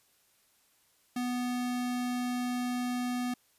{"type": "tone", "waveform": "square", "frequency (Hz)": 246.9, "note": "B3", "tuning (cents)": 0, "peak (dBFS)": -31, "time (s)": [1.16, 3.34], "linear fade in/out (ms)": 5, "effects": ["white hiss -68 dBFS RMS until 3.58 s", "resampled to 32000 Hz"]}